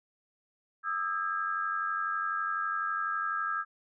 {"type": "tone cluster", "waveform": "sine", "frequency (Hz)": [1226, 1318, 1627], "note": ["D#6", "E6", "G#6"], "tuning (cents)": [-26, -1, -36], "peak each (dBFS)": [-36, -32, -34], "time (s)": [0.83, 3.65], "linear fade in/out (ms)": 50, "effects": []}